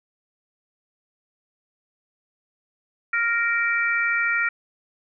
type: harmonic tone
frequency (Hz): 466.2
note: A#4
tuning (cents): 0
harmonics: 3 / 4 / 5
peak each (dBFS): -23 / -24 / -25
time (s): 3.13-4.49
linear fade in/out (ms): 5
effects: none